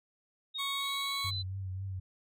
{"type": "tone with pitch glide", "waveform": "sine", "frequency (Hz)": [3729, 4020], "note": ["A#7", "B7"], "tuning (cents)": [0, 30], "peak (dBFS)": -35, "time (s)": [0.54, 1.43], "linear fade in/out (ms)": 20, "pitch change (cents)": 130, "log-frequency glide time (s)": [0.67, 1.28]}
{"type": "tone", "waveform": "20% pulse", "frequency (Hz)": 1108.7, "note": "C#6", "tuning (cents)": 0, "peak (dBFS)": -30, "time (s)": [0.58, 1.31], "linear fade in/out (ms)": 20}
{"type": "tone with vibrato", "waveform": "sine", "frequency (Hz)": 95, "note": "F#2", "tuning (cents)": 46, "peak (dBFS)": -35, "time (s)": [1.24, 2], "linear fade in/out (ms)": 10, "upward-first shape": "triangle", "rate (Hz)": 3.7, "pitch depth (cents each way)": 51}
{"effects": []}